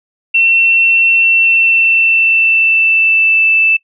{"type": "tone with pitch glide", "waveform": "sine", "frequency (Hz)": [2704, 2644], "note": ["E7", "E7"], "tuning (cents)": [43, 5], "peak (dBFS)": -7, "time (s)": [0.34, 3.77], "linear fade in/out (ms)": 10, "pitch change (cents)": -38, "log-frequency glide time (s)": [1.19, 3.46], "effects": ["noise-tail reverb RT60 0.1 s tail -22 dB re dry"]}